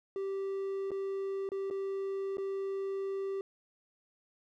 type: tone with dropouts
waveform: triangle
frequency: 390 Hz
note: G4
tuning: 9 cents flat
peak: -31 dBFS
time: 0.16-3.41 s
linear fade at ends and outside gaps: 1 ms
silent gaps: 0.907-0.916 / 1.49-1.518 / 1.701-1.709 / 2.371-2.382 s
effects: none